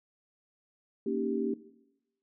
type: chord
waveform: sine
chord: Eb dominant seventh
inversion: second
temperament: equal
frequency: 233.1 / 277.2 / 311.1 / 392 Hz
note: Bb3 / Db4 / Eb4 / G4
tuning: 0 / 0 / 0 / 0 cents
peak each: -33 / -35 / -38 / -32 dBFS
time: 1.06-1.54 s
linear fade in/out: 5 ms
effects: noise-tail reverb RT60 0.9 s tail -17 dB re dry